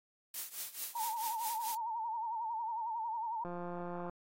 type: noise with tremolo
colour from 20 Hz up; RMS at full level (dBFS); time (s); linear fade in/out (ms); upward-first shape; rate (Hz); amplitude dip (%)
blue; -38; 0.34-1.75; 2; triangle; 4.6; 90
type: tone with vibrato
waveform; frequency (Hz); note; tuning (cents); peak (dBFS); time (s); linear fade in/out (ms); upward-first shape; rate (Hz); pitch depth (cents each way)
sine; 909; A#5; -44; -35; 0.95-3.44; 5; sine; 11; 82
type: click train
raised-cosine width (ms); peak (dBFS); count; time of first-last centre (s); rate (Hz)
1; -29; 114; 3.45-4.096; 175
effects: AAC 48 kbps

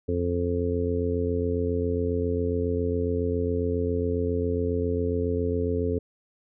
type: harmonic tone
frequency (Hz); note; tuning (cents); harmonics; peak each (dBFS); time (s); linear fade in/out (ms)
87.31; F2; 0; 1 / 2 / 3 / 4 / 5 / 6; -28 / -36 / -30 / -37 / -27 / -36; 0.08-5.99; 10
effects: none

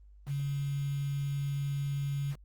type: tone with quantisation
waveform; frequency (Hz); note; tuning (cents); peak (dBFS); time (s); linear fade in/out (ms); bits
sine; 140.6; C#3; +25; -30; 0.26-2.36; 50; 8
effects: added 50 Hz sine -52 dBFS peak until 2.44 s + Opus 24 kbps

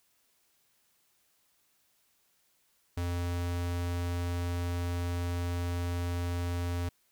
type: tone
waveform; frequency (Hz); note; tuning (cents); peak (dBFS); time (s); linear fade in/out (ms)
square; 87.31; F2; 0; -31; 2.97-6.89; 5
effects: white hiss -71 dBFS RMS until 7.11 s

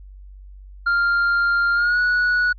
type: tone with pitch glide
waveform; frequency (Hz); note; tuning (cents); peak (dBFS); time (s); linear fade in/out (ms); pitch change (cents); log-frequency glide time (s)
triangle; 1396.9 to 1467.2; F6 to F#6; 0 to -15; -14; 0.86-2.53; 10; +85; 1.74-1.99
effects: added 48 Hz sine -38 dBFS peak until 2.58 s + resampled to 11025 Hz

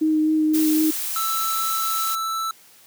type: tone with vibrato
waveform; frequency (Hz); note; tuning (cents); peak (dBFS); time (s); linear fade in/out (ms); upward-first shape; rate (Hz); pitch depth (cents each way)
sine; 311.1; D#4; 0; -16; 0.01-0.91; 10; sine; 3.9; 13
type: noise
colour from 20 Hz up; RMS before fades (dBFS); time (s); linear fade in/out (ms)
blue; -27; 0.53-2.16; 20
type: tone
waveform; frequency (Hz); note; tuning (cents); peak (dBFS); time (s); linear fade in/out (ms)
square; 1321; E6; +3; -24; 1.16-2.51; 2
effects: white hiss -51 dBFS RMS until 2.86 s + high-pass 100 Hz 12 dB/octave

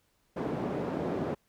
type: band-pass noise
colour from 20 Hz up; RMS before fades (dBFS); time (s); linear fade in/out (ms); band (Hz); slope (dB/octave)
white; -33; 0.36-1.35; 10; 150 to 420; 12
effects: pink hiss -72 dBFS RMS until 1.48 s

